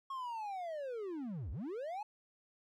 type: linear two-way sweep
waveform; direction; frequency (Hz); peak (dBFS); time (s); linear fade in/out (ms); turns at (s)
triangle; down then up; 1096 to 56.3 to 868; -37; 0.1-2.03; 5; 1.51
effects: none